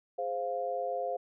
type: chord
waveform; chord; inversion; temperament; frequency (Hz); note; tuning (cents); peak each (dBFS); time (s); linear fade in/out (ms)
sine; F minor; first; equal; 415.3 / 523.3 / 698.5; Ab4 / C5 / F5; 0 / 0 / 0; -40 / -34 / -34; 0.18-1.17; 10
effects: none